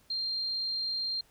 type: tone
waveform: sine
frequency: 4186 Hz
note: C8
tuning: in tune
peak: -30 dBFS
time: 0.1-1.21 s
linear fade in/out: 5 ms
effects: pink hiss -64 dBFS RMS until 1.3 s